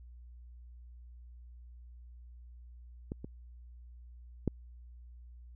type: clicks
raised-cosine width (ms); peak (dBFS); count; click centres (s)
3; -24 / -28 / -16; 3; 3.119 / 3.245 / 4.477
effects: added 60 Hz sine -49 dBFS peak until 5.55 s